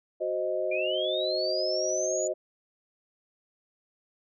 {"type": "chord", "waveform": "sine", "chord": "C diminished", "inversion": "second", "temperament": "equal", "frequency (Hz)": [370, 523.3, 622.3], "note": ["Gb4", "C5", "Eb5"], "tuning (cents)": [0, 0, 0], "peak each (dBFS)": [-33, -32, -29], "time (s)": [0.2, 2.34], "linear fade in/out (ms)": 20}
{"type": "linear sweep", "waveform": "sine", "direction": "up", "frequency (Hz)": [2355, 6970], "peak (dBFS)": -31, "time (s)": [0.71, 2.28], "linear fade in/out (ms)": 10}
{"effects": []}